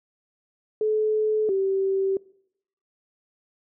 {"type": "tone pair in turn", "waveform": "sine", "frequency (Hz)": [430.6, 386.8], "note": ["A4", "G4"], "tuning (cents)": [-37, -23], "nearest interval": "major second", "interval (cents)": 186, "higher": "first", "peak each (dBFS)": -20, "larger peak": "neither", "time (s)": [[0.81, 1.49], [1.49, 2.17]], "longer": "neither", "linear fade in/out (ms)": 2, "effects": ["noise-tail reverb RT60 0.7 s tail -22 dB re dry"]}